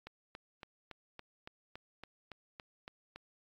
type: click train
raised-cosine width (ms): 0.3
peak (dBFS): -30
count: 12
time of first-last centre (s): 0.07-3.16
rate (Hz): 3.56
effects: AAC 64 kbps